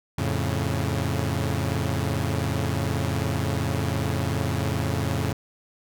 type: chord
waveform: sawtooth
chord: F augmented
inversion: none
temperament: equal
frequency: 87.31 / 110 / 138.59 Hz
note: F2 / A2 / C#3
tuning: 0 / 0 / 0 cents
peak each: -24 dBFS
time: 0.18-5.33 s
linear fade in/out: 5 ms
effects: none